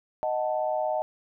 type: chord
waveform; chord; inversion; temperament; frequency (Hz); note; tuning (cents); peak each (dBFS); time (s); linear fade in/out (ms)
sine; D# diminished; none; equal; 622.3 / 740 / 880; D#5 / F#5 / A5; 0 / 0 / 0; -27 / -30 / -32; 0.23-1.02; 0
effects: none